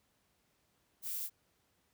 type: noise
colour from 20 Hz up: violet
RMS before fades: -39 dBFS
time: 1.02-1.3 s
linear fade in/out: 50 ms
effects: pink hiss -75 dBFS RMS until 1.93 s + high-pass 60 Hz 12 dB/octave